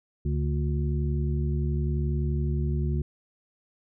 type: harmonic tone with a mistuned harmonic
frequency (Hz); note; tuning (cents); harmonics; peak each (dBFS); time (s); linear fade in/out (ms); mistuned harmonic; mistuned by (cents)
71.6; D2; -43; 1 / 2 / 3 / 5; -26 / -28 / -35 / -37; 0.25-3.02; 5; 3; +73
effects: none